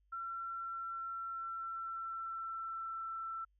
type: tone with pitch glide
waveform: sine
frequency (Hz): 1355 to 1336.3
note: E6 to E6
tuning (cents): +47 to +23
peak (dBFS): -39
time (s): 0.12-3.45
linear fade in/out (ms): 10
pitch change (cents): -24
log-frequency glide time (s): 0.53-3.05
effects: added 50 Hz sine -70 dBFS peak until 3.59 s